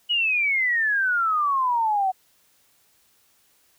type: exponential sweep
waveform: sine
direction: down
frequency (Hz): 2947 to 740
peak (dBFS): -19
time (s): 0.09-2.12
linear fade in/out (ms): 20
effects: white hiss -62 dBFS RMS until 3.78 s